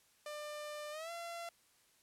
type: tone with pitch glide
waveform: sawtooth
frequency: 597 to 681.8 Hz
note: D5 to F5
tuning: +28 to -42 cents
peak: -39 dBFS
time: 0.26-1.49 s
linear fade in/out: 2 ms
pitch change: +230 cents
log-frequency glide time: 0.91-1.11 s
effects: white hiss -70 dBFS RMS until 2.02 s + low-pass 12000 Hz 12 dB/octave